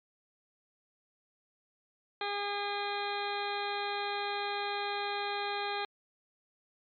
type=harmonic tone; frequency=406.7 Hz; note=G#4; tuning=36 cents flat; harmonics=1 / 2 / 3 / 4 / 5 / 6 / 8 / 9 / 10; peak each=-39 / -36 / -41 / -42 / -45 / -43 / -45 / -46 / -43 dBFS; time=2.21-5.85 s; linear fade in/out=2 ms; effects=MP3 48 kbps